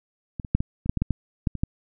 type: clicks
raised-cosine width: 5 ms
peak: -18 / -22 / -6 / -13 / -20 / -6 / -12 / -10 / -10 / -9 / -19 / -10 dBFS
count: 12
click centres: 0.398 / 0.448 / 0.55 / 0.605 / 0.86 / 0.895 / 0.973 / 1.02 / 1.107 / 1.472 / 1.553 / 1.635 s
effects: none